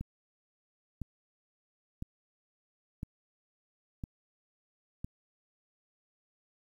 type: click train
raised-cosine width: 5 ms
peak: -25 dBFS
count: 6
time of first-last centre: 0.01-5.045 s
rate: 0.993 Hz
effects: 10-bit